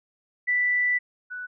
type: tone pair in turn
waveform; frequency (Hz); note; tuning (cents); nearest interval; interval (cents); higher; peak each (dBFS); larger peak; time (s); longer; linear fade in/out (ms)
sine; 1975.5 / 1483.2; B6 / F#6; 0 / +4; perfect fourth; 496; first; -20 / -32; first; 0.47-0.99 / 1.3-1.47; first; 20
effects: none